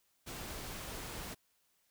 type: noise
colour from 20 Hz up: pink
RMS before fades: -44 dBFS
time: 0.26-1.35 s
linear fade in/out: 20 ms
effects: white hiss -75 dBFS RMS until 1.9 s